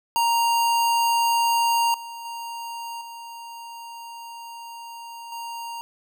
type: tone with level steps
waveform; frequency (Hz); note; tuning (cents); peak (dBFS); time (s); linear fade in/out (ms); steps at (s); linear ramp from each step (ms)
square; 932.3; A#5; 0; -19 / -35 / -32 / -37 / -32; 0.16-5.81; 0; 1.94 / 2.25 / 3.01 / 5.32; 2
effects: none